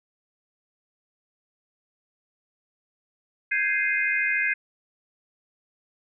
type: chord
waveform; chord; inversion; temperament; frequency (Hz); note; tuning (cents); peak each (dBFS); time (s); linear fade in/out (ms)
sine; Ab major seventh; third; equal; 1568 / 1661.2 / 2093 / 2489; G6 / Ab6 / C7 / Eb7; 0 / 0 / 0 / 0; -30 / -27 / -25 / -28; 3.51-4.54; 10
effects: none